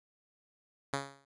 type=tone with exponential decay; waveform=5% pulse; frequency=138.59 Hz; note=C#3; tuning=in tune; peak=-18 dBFS; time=0.93-1.25 s; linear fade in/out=5 ms; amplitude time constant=68 ms; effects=resampled to 24000 Hz

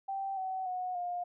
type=tone with pitch steps; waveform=sine; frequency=780 / 755.6 / 732 / 709.1 Hz; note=G5 / F#5 / F#5 / F5; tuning=-9 / +36 / -19 / +26 cents; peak=-33 dBFS; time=0.08-1.24 s; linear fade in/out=10 ms; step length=290 ms; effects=none

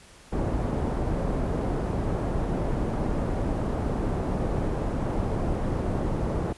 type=low-pass noise; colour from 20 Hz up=pink; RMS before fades=-27 dBFS; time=0.32-6.53 s; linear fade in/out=10 ms; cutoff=700 Hz; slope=12 dB/octave; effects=pink hiss -51 dBFS RMS until 6.57 s + resampled to 24000 Hz

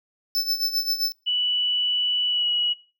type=tone with tremolo; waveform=square; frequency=5274 Hz; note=E8; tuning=in tune; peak=-20 dBFS; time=0.35-1.12 s; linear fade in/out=0 ms; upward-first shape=sine; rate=7.6 Hz; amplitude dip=75%
type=tone with pitch glide; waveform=sine; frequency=2960 to 2918 Hz; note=F#7 to F#7; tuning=0 to -25 cents; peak=-20 dBFS; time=1.26-2.74 s; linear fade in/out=20 ms; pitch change=-25 cents; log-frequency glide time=2.27-2.49 s
effects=noise-tail reverb RT60 0.4 s tail -24 dB re dry

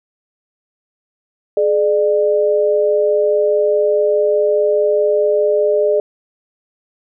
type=tone pair together; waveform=sine; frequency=422.8 / 598 Hz; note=G#4 / D5; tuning=+31 / +31 cents; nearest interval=tritone; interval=600 cents; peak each=-14 dBFS; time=1.57-6 s; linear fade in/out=2 ms; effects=none

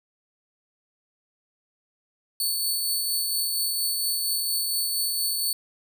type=tone with tremolo; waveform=15% pulse; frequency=4457 Hz; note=C#8; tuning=9 cents sharp; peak=-16 dBFS; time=2.4-5.53 s; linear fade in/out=2 ms; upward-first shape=triangle; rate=4.3 Hz; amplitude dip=30%; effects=none

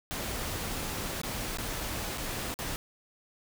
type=noise with dropouts; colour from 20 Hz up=pink; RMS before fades=-35 dBFS; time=0.11-2.76 s; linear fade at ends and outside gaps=0 ms; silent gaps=1.216-1.234 / 1.572-1.585 / 2.175-2.181 / 2.541-2.589 s; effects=none

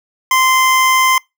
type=tone; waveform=25% pulse; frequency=1039 Hz; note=C6; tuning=12 cents flat; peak=-6 dBFS; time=0.31-1.18 s; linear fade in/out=2 ms; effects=noise-tail reverb RT60 0.2 s tail -26 dB re dry

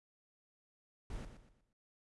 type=noise with echo; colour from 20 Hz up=brown; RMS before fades=-43 dBFS; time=1.1-1.25 s; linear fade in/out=2 ms; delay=120 ms; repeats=4; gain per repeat=-9 dB; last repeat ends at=1.73 s; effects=resampled to 24000 Hz

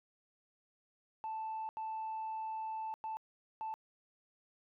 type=tone bursts at uneven times; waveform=sine; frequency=880 Hz; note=A5; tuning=in tune; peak=-36 dBFS; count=4; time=1.24-1.69 / 1.77-2.94 / 3.04-3.17 / 3.61-3.74 s; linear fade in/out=0 ms; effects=tanh soft clip ceiling -35 dBFS

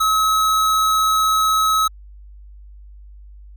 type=tone; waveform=square; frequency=1284 Hz; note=E6; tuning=46 cents flat; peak=-15 dBFS; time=0-1.88 s; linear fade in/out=10 ms; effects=added 50 Hz sine -38 dBFS peak until 3.56 s

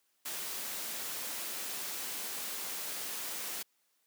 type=noise; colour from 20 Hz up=white; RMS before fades=-39 dBFS; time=0.25-3.63 s; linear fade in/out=10 ms; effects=white hiss -75 dBFS RMS until 4.06 s + high-pass 200 Hz 12 dB/octave

